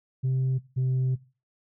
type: tone pair in turn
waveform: sine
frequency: 130.81 / 129.38 Hz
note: C3 / C3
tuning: 0 / -19 cents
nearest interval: unison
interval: 19 cents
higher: first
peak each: -20 dBFS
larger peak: neither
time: 0.23-0.59 / 0.76-1.16 s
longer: second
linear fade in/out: 20 ms
effects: noise-tail reverb RT60 0.3 s tail -17 dB re dry + tanh soft clip ceiling -21 dBFS